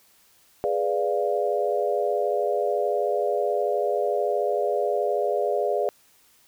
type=chord; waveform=sine; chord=G# diminished seventh; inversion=none; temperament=equal; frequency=415.3 / 493.9 / 587.3 / 698.5 Hz; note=G#4 / B4 / D5 / F5; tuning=0 / 0 / 0 / 0 cents; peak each=-26 / -28 / -26 / -28 dBFS; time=0.64-5.89 s; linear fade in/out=0 ms; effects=white hiss -59 dBFS RMS until 6.47 s